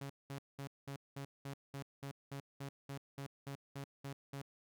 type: tone bursts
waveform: sawtooth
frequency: 138.8 Hz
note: C#3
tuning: 3 cents sharp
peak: -39 dBFS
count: 16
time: 0.01-4.418 s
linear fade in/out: 5 ms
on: 88 ms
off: 200 ms
effects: none